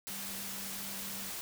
sine tone in noise, 196 Hz, G3, in tune, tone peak -49 dBFS, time 0.1-1.3 s, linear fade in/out 0 ms, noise white, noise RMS -41 dBFS, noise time 0.07-1.41 s, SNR -11 dB, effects none

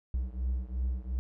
triangle beating tone pair, 61.74 / 64.54 Hz, B1 / C2, 0 / -23 cents, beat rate 2.8 Hz, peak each -30 / -32 dBFS, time 0.14-1.19 s, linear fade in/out 0 ms, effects none

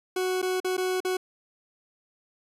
40% pulse tone with dropouts, 370 Hz, F#4, in tune, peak -24 dBFS, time 0.16-1.17 s, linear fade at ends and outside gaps 5 ms, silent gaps 0.418-0.426 / 0.602-0.645 / 0.769-0.778 / 1.004-1.048 s, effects resampled to 32000 Hz

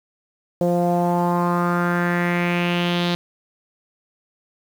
sawtooth tone with low-pass filter sweep, 174.61 Hz, F3, in tune, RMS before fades -20 dBFS, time 0.61-3.15 s, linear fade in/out 0 ms, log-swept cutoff 560 to 3900 Hz, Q 3.9, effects 7-bit

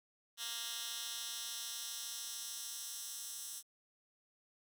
10% pulse tone with high-pass filter sweep, 233.1 Hz, A#3, in tune, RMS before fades -44 dBFS, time 0.37-3.63 s, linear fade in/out 50 ms, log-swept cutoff 3300 to 7100 Hz, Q 1.1, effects none

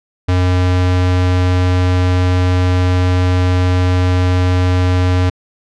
square tone, 90.7 Hz, F#2, 34 cents flat, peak -11 dBFS, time 0.28-5.3 s, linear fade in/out 10 ms, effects low-pass 5000 Hz 12 dB/octave

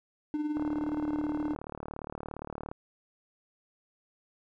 triangle tone with tremolo, 300.4 Hz, D4, 39 cents sharp, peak -25 dBFS, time 0.34-1.55 s, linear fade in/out 0 ms, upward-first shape sine, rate 19 Hz, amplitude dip 55%
click train, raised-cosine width 1 ms, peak -24 dBFS, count 81, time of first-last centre 0.57-2.715 s, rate 37.3 Hz
effects none

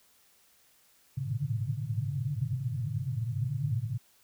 pink band-pass noise, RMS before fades -32 dBFS, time 1.17-3.98 s, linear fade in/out 10 ms, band 100 to 150 Hz, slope 96 dB/octave, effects white hiss -64 dBFS RMS until 4.23 s

